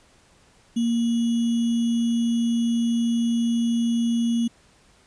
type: tone with sample-and-hold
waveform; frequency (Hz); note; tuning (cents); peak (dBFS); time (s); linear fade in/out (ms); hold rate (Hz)
sine; 233.1; A#3; 0; -19; 0.76-4.48; 10; 3150
effects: pink hiss -57 dBFS RMS until 5.06 s + resampled to 22050 Hz